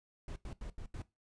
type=noise bursts at uneven times; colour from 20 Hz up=brown; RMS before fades=-43 dBFS; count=5; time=0.28-0.36 / 0.45-0.53 / 0.61-0.7 / 0.78-0.86 / 0.94-1.02 s; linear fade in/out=2 ms; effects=noise-tail reverb RT60 0.2 s tail -17 dB re dry + resampled to 22050 Hz